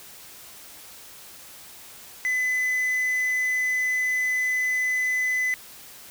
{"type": "tone", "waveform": "triangle", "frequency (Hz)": 2011, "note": "B6", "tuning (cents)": 31, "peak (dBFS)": -20, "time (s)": [2.25, 5.54], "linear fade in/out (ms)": 0, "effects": ["white hiss -45 dBFS RMS until 6.1 s"]}